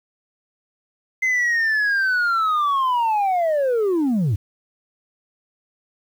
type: linear sweep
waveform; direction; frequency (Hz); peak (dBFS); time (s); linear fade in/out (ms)
sine; down; 2070 to 87.31; -14; 1.22-4.36; 10
effects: tanh soft clip ceiling -16 dBFS + 8-bit